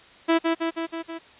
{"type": "tone with echo", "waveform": "sawtooth", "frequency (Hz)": 329.6, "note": "E4", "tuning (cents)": 0, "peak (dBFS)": -13, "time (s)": [0.28, 0.39], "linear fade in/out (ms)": 20, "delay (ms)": 160, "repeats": 5, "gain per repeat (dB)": -3, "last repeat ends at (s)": 1.19, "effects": ["white hiss -50 dBFS RMS until 1.39 s", "resampled to 8000 Hz"]}